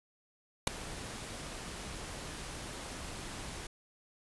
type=noise with ADSR envelope; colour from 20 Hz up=pink; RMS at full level=-22 dBFS; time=0.67-3.67 s; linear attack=4 ms; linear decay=6 ms; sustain=-21 dB; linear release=4 ms; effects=resampled to 24000 Hz